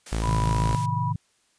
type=high-pass noise; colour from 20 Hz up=white; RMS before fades=-40 dBFS; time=0.06-0.86 s; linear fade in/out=5 ms; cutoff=150 Hz; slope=48 dB/octave
type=tone; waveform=sawtooth; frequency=55 Hz; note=A1; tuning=in tune; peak=-20 dBFS; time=0.12-0.75 s; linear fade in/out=0 ms
type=tone with pitch glide; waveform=sine; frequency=987.8 to 978.1 Hz; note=B5 to B5; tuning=0 to -17 cents; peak=-27 dBFS; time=0.22-1.13 s; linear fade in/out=20 ms; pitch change=-17 cents; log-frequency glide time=0.36-0.5 s
type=chord; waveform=sine; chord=A diminished; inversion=none; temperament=just; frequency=110 / 132 / 158.4 Hz; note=A2 / C3 / Eb3; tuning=0 / +16 / +31 cents; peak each=-28 / -29 / -29 dBFS; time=0.25-1.16 s; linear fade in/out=5 ms
effects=white hiss -66 dBFS RMS until 1.58 s + resampled to 22050 Hz